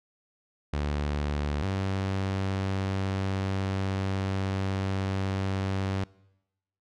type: tone pair in turn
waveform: sawtooth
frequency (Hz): 73.2 / 96.37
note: D2 / G2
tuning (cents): -5 / -29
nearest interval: perfect fourth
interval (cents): 476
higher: second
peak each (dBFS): -23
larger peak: neither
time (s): 0.73-1.63 / 1.63-6.04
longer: second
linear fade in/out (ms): 5
effects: noise-tail reverb RT60 0.9 s tail -23 dB re dry + low-pass 5000 Hz 12 dB/octave